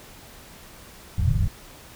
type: low-pass noise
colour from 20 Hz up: white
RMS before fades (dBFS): -21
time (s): 1.18-1.48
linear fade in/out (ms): 5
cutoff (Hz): 160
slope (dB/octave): 48
effects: pink hiss -46 dBFS RMS until 1.95 s